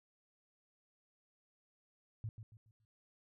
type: tone with echo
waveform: sine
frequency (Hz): 110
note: A2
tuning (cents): 0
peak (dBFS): -38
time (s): 2.24-2.29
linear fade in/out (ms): 0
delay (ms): 140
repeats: 4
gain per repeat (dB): -9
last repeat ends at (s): 2.85
effects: none